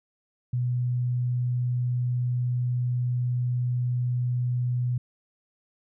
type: tone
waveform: sine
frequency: 123.47 Hz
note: B2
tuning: in tune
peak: -23 dBFS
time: 0.53-4.98 s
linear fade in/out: 5 ms
effects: none